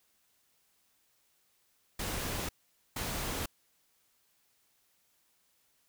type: noise bursts at uneven times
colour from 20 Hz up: pink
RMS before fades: -36 dBFS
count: 2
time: 1.99-2.49 / 2.96-3.46 s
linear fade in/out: 5 ms
effects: white hiss -72 dBFS RMS until 5.88 s